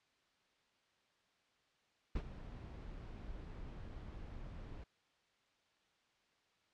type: noise with ADSR envelope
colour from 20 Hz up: brown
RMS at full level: -36 dBFS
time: 2.15-4.84 s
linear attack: 9 ms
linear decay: 65 ms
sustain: -13 dB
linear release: 5 ms
effects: white hiss -75 dBFS RMS until 6.73 s + low-pass 4000 Hz 12 dB/octave